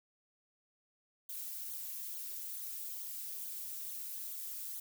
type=noise with flanger; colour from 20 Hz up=violet; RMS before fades=-43 dBFS; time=1.29-4.8 s; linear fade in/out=5 ms; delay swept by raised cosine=0.38 to 5.48 ms; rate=2.3 Hz; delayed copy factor=-0.95; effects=none